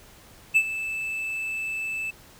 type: tone with ADSR envelope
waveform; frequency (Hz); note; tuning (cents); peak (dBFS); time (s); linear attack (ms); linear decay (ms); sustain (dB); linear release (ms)
triangle; 2631; E7; -4; -12; 0.54-2.11; 24; 62; -14; 12
effects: pink hiss -51 dBFS RMS until 2.39 s